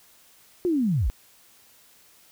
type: linear sweep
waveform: sine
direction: down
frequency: 370 to 37.1 Hz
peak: -20 dBFS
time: 0.65-1.1 s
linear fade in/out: 0 ms
effects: white hiss -56 dBFS RMS until 2.31 s